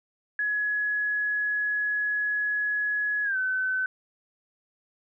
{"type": "tone with pitch glide", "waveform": "sine", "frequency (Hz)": [1685, 1518.6], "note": ["G#6", "F#6"], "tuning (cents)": [25, 45], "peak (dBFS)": -24, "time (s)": [0.39, 3.86], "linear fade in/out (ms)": 2, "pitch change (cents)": -180, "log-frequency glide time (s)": [3.24, 3.37], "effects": []}